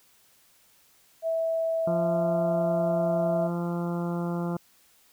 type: tone with pitch glide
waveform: sine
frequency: 654 to 659.3 Hz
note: E5 to E5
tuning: -14 to 0 cents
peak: -24 dBFS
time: 1.22-3.5 s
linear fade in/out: 50 ms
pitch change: +14 cents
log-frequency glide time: 1.84-1.99 s
type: harmonic tone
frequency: 172.5 Hz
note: F3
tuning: 21 cents flat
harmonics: 1 / 2 / 3 / 4 / 5 / 6 / 7 / 8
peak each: -28 / -34 / -38 / -40 / -42 / -44 / -45 / -46 dBFS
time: 1.87-4.57 s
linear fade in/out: 5 ms
effects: white hiss -61 dBFS RMS until 5.12 s